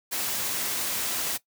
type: noise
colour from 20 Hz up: white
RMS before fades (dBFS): -29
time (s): 0.11-1.38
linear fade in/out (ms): 20
effects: noise-tail reverb RT60 0.1 s tail -18 dB re dry + high-pass 100 Hz 12 dB/octave